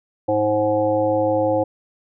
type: harmonic tone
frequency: 106 Hz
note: G#2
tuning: 36 cents sharp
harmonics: 1 / 3 / 5 / 7 / 8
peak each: -29 / -23 / -18 / -25 / -27 dBFS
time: 0.28-1.64 s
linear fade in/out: 10 ms
effects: none